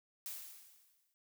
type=noise with exponential decay; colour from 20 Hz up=blue; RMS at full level=-42 dBFS; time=0.26-1.14 s; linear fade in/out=0 ms; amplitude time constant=190 ms; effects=noise-tail reverb RT60 0.1 s tail -22 dB re dry